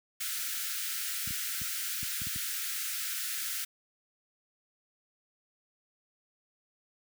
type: high-pass noise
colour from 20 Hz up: white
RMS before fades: -35 dBFS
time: 0.2-3.65 s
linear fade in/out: 10 ms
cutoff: 1300 Hz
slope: 96 dB/octave
type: clicks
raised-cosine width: 5 ms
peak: -29 dBFS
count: 7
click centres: 1.275 / 1.307 / 1.617 / 2.03 / 2.218 / 2.27 / 2.36 s
effects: high-pass 60 Hz 12 dB/octave